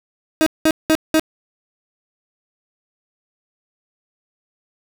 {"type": "tone bursts", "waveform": "30% pulse", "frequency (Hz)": 315.7, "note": "D#4", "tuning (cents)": 25, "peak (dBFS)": -9, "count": 4, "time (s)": [0.41, 1.196], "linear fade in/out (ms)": 0, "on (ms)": 54, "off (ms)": 190, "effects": []}